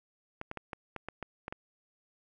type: clicks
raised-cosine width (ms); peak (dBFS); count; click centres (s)
0.5; -23; 9; 0.414 / 0.514 / 0.573 / 0.732 / 0.963 / 1.086 / 1.227 / 1.481 / 1.525
effects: none